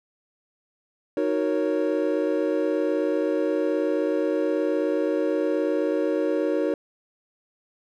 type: chord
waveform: triangle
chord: D# minor seventh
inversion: none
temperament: equal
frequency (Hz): 311.1 / 370 / 466.2 / 554.4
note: D#4 / F#4 / A#4 / C#5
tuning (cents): 0 / 0 / 0 / 0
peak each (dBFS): -24 / -26 / -25 / -25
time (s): 1.17-6.74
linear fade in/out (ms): 2
effects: none